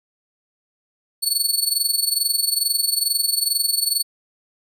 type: tone with amplitude modulation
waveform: 20% pulse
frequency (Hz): 4435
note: C#8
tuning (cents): 0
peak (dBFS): -9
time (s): 1.22-4.03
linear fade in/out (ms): 20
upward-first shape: sine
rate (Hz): 22.3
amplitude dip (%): 80
effects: none